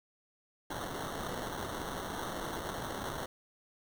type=noise with sample-and-hold; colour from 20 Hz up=blue; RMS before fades=-39 dBFS; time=0.7-3.26 s; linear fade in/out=5 ms; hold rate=2450 Hz; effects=none